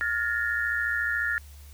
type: tone cluster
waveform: sine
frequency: 1416 / 1712 / 1826 Hz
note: F6 / A6 / A#6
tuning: +23 / -48 / -36 cents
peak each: -29 dBFS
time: 0.01-1.38 s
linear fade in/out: 0 ms
effects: added 72 Hz sine -44 dBFS peak until 1.73 s + white hiss -55 dBFS RMS until 1.73 s